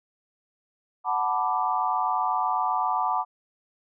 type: chord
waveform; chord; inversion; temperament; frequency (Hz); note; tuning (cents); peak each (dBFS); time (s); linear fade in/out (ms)
sine; B minor seventh; second; equal; 740 / 880 / 987.8 / 1174.7; F#5 / A5 / B5 / D6; 0 / 0 / 0 / 0; -28; 1.04-3.25; 50
effects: none